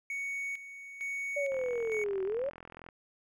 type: tone with tremolo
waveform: triangle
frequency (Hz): 2228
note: C#7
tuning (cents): +8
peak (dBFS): -32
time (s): 0.1-2.04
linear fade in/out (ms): 2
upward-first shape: square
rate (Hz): 1.1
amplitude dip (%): 70
type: exponential two-way sweep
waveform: sine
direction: down then up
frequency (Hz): 584 to 374.6 to 584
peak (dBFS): -30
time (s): 1.36-2.5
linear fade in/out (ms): 10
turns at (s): 2.24
type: click train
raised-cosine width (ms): 0.5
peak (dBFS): -32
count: 59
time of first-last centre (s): 1.52-2.888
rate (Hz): 42.4
effects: none